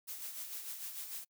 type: noise with tremolo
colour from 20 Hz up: blue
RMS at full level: -42 dBFS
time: 0.07-1.25 s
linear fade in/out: 20 ms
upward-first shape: sine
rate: 6.7 Hz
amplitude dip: 50%
effects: noise-tail reverb RT60 0.1 s tail -25 dB re dry